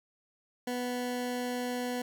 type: tone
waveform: 20% pulse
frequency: 246.9 Hz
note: B3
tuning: in tune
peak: -27 dBFS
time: 0.67-2.02 s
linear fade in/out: 5 ms
effects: none